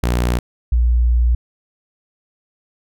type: tone pair in turn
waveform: sawtooth / sine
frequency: 60.2 / 59.65 Hz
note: B1 / A#1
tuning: -44 / +41 cents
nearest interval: unison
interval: 15 cents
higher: first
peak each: -11 dBFS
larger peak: neither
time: 0.03-0.39 / 0.72-1.35 s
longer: second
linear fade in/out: 5 ms
effects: none